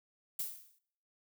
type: noise with exponential decay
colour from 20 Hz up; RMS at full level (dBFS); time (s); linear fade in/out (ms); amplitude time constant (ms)
violet; -34; 0.39-0.79; 5; 85
effects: noise-tail reverb RT60 0.7 s tail -23 dB re dry